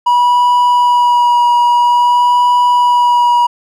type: tone with vibrato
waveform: triangle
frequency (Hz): 970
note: B5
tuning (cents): -31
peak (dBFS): -5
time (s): 0.06-3.47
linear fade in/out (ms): 10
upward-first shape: sine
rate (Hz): 0.5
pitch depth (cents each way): 14
effects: none